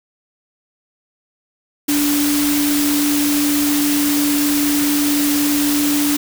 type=tone in noise; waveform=sine; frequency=290.9 Hz; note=D4; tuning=16 cents flat; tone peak=-15 dBFS; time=1.88-6.17 s; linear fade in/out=10 ms; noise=white; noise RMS=-21 dBFS; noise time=1.88-6.17 s; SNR=+3 dB; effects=none